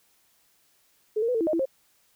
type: tone with pitch steps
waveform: sine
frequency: 428.6 / 460.7 / 498.5 / 450.6 / 332 / 617 / 333 / 534 Hz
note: A4 / A#4 / B4 / A4 / E4 / D#5 / E4 / C5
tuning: -45 / -20 / +16 / +41 / +12 / -15 / +18 / +35 cents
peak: -22 dBFS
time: 1.16-1.656 s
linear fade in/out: 10 ms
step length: 62 ms
effects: white hiss -65 dBFS RMS until 2.15 s